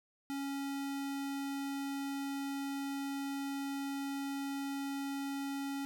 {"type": "tone", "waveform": "square", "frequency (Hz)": 277.2, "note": "C#4", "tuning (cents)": 0, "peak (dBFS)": -37, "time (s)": [0.3, 5.85], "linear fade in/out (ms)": 0, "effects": []}